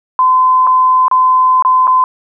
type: tone with dropouts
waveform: sine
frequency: 1024 Hz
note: C6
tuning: 38 cents flat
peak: -6 dBFS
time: 0.19-2.04 s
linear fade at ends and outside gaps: 1 ms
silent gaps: 0.668-0.672 / 1.082-1.113 / 1.624-1.649 / 1.871-1.877 s
effects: none